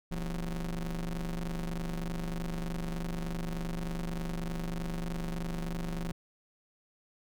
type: ring-modulated tone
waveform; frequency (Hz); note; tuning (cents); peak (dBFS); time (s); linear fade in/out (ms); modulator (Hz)
40% pulse; 72.9; D2; -12; -29; 0.11-6.12; 5; 97.7
effects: none